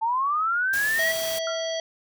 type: linear sweep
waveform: sine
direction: up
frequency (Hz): 874 to 1975.5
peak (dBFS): -21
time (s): 0.01-1.13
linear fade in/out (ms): 20
type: noise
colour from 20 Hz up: white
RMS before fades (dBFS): -33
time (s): 0.73-1.39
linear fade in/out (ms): 5
type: harmonic tone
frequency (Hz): 653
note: E5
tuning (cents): -17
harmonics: 1 / 3 / 5 / 7 / 9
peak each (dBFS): -27 / -38 / -34 / -38 / -39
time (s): 0.99-1.8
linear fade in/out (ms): 2
type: tone with exponential decay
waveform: sine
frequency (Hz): 1375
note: F6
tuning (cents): -27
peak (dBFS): -28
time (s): 1.47-1.79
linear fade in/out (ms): 2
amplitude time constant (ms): 68
effects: none